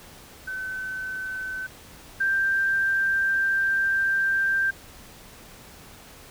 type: tone pair in turn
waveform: sine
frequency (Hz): 1524 / 1576.8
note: G6 / G6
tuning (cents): -49 / +10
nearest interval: minor second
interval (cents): 59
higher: second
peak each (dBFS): -29 / -20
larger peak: second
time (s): 0.47-1.67 / 2.2-4.71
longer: second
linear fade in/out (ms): 10
effects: pink hiss -47 dBFS RMS until 6.3 s